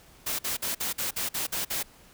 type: noise bursts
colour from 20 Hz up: white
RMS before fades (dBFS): -30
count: 9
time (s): 0.26-1.83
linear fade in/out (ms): 10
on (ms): 130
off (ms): 50
effects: pink hiss -55 dBFS RMS until 2.13 s